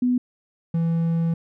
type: tone pair in turn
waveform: sine / triangle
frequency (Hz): 248.1 / 166.07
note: B3 / E3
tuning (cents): +8 / +13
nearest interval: perfect fifth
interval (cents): 695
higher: first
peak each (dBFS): -17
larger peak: neither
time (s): 0.02-0.18 / 0.74-1.34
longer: second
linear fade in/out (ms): 5
effects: none